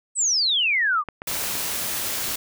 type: exponential sweep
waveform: sine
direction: down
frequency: 8380 to 1135 Hz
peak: -18 dBFS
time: 0.15-1.04 s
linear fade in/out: 50 ms
type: clicks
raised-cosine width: 0.5 ms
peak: -18 dBFS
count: 7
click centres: 1.087 / 1.219 / 1.276 / 1.315 / 1.355 / 1.439 / 1.553 s
type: noise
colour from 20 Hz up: white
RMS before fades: -27 dBFS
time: 1.27-2.36 s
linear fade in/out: 5 ms
effects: none